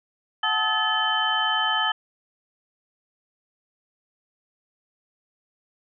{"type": "tone cluster", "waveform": "sine", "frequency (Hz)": [745, 874, 1282, 1731, 3071], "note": ["F#5", "A5", "E6", "A6", "G7"], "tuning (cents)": [12, -12, -49, -29, -36], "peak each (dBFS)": [-32, -27, -27, -26, -25], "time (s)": [0.43, 1.92], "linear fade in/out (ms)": 5, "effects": []}